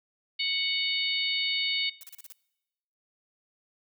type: harmonic tone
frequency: 740 Hz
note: F#5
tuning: in tune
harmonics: 3 / 4 / 5 / 6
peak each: -32 / -32 / -32 / -32 dBFS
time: 0.39-1.9 s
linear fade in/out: 10 ms
type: noise bursts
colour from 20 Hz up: blue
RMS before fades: -45 dBFS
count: 6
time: 2.01-2.323 s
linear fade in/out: 0 ms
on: 23 ms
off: 35 ms
effects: noise-tail reverb RT60 1.0 s tail -22 dB re dry